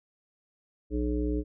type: harmonic tone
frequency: 60.4 Hz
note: B1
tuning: 38 cents flat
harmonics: 1 / 3 / 5 / 7 / 9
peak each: -29 / -39 / -30 / -34 / -44 dBFS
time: 0.9-1.44 s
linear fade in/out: 50 ms
effects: none